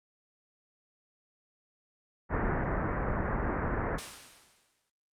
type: low-pass noise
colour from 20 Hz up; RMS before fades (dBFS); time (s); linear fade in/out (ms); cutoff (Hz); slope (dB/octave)
pink; -31; 2.29-4; 50; 1900; 48
type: noise with exponential decay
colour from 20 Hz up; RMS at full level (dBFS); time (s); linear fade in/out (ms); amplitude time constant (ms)
white; -36; 3.98-4.9; 5; 200
effects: low-pass 8000 Hz 12 dB/octave + Opus 48 kbps